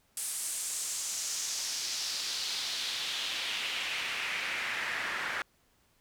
pink noise with band-pass filter sweep, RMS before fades -35 dBFS, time 0.17-5.42 s, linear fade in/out 2 ms, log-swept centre 9500 to 1600 Hz, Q 2.2, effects pink hiss -69 dBFS RMS until 6 s

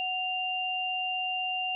sine tone pair together, 740 / 2788 Hz, F#5 / F7, 0 / -4 cents, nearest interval octave + major seventh, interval 2296 cents, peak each -33 / -30 dBFS, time 0-1.75 s, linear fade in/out 0 ms, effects none

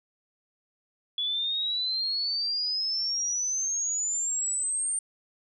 sine exponential sweep, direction up, 3400 to 8870 Hz, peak -26 dBFS, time 1.18-4.99 s, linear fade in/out 2 ms, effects none

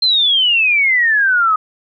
sine exponential sweep, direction down, 4186 to 1244.5 Hz, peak -10 dBFS, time 0.02-1.56 s, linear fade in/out 5 ms, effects none

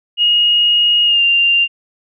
sine tone with pitch glide, 2872 to 2787 Hz, F7 to F7, +48 to -4 cents, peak -9 dBFS, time 0.17-1.68 s, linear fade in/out 50 ms, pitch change -52 cents, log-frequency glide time 1.05-1.22 s, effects none

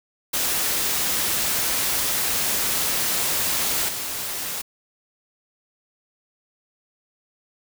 white noise with level steps, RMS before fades -23 / -29 dBFS, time 0.33-4.62 s, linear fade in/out 10 ms, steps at 3.88 s, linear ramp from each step 10 ms, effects none

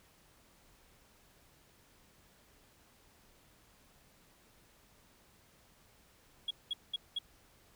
sine tone bursts, 3322 Hz, G#7, in tune, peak -31 dBFS, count 4, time 6.48-7.188 s, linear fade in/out 5 ms, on 27 ms, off 200 ms, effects tanh soft clip ceiling -29 dBFS + pink hiss -65 dBFS RMS until 7.75 s

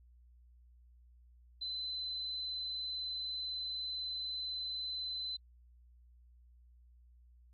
sine tone, 4039 Hz, B7, 38 cents sharp, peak -37 dBFS, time 1.61-5.37 s, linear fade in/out 10 ms, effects added 60 Hz sine -59 dBFS peak until 7.53 s + AAC 32 kbps

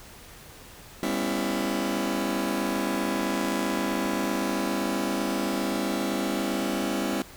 sawtooth chord, C# half-diminished seventh, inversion second, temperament just, 199.57 / 249.5 / 277.2 / 332.6 Hz, G3 / B3 / C#4 / E4, +31 / +18 / 0 / +16 cents, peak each -27 / -28 / -27 / -27 dBFS, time 1.03-7.22 s, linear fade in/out 0 ms, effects pink hiss -47 dBFS RMS until 7.36 s

